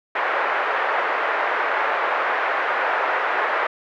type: band-pass noise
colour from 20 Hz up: white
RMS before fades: -22 dBFS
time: 0.15-3.67 s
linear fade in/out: 5 ms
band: 470 to 1800 Hz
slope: 24 dB/octave
effects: none